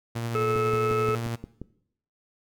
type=tone with tremolo; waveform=sawtooth; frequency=116.54 Hz; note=A#2; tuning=in tune; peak=-24 dBFS; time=0.15-1.36 s; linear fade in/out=10 ms; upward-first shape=triangle; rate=12 Hz; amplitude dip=25%
type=harmonic tone; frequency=432.8 Hz; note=A4; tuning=29 cents flat; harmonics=1 / 3 / 5 / 6; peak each=-25 / -28 / -42 / -40 dBFS; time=0.35-1.15 s; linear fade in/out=0 ms
type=click train; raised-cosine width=3 ms; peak=-23 dBFS; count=7; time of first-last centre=0.56-1.616 s; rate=5.68 Hz
effects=noise-tail reverb RT60 0.7 s tail -18 dB re dry